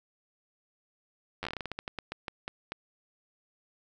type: slowing click train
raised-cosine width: 0.3 ms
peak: -19 dBFS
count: 18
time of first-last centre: 1.43-2.72 s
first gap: 10 ms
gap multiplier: 1.22
effects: none